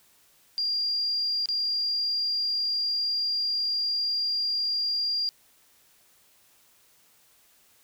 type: tone with dropouts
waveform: triangle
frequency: 4787 Hz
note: D8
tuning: 32 cents sharp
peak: -21 dBFS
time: 0.58-5.29 s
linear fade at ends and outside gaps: 0 ms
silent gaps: 1.458-1.488 s
effects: tanh soft clip ceiling -23 dBFS + white hiss -61 dBFS RMS until 7.83 s